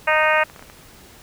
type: harmonic tone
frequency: 309.5 Hz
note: D#4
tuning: 9 cents flat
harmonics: 2 / 3 / 4 / 5 / 6 / 7 / 8 / 9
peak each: -20 / -22 / -23 / -22 / -22 / -25 / -24 / -30 dBFS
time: 0.07-0.44 s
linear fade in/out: 10 ms
type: clicks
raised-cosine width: 0.5 ms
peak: -25 dBFS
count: 6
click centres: 0.338 / 0.499 / 0.562 / 0.594 / 0.625 / 0.699 s
effects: pink hiss -46 dBFS RMS until 1.22 s